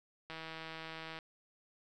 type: click train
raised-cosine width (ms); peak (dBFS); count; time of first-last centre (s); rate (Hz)
0.3; -29; 144; 0.3-1.188; 161
effects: none